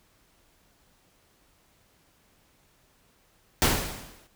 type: noise with exponential decay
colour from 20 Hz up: pink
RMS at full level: -19 dBFS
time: 3.62-4.27 s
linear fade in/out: 0 ms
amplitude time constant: 140 ms
effects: pink hiss -64 dBFS RMS until 4.35 s